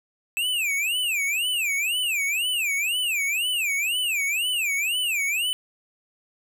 square tone with vibrato, 2582 Hz, E7, 37 cents flat, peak -23 dBFS, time 0.37-5.53 s, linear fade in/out 0 ms, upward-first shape sine, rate 2 Hz, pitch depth 270 cents each way, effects none

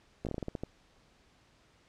slowing click train, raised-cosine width 2 ms, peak -22 dBFS, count 10, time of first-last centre 0.25-0.635 s, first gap 17 ms, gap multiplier 1.22, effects pink hiss -65 dBFS RMS until 1.88 s + low-pass 6000 Hz 12 dB/octave

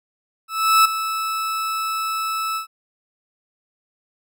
40% pulse tone with ADSR envelope, 1310 Hz, E6, 11 cents flat, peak -9 dBFS, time 0.48-2.67 s, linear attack 370 ms, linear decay 9 ms, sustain -12 dB, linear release 110 ms, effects none

